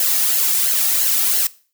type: noise with flanger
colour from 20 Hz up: blue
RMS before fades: -17 dBFS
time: 0-1.47 s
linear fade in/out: 2 ms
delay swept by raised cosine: 0.82 to 2.02 ms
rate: 2.9 Hz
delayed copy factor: -0.6
effects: noise-tail reverb RT60 0.4 s tail -20 dB re dry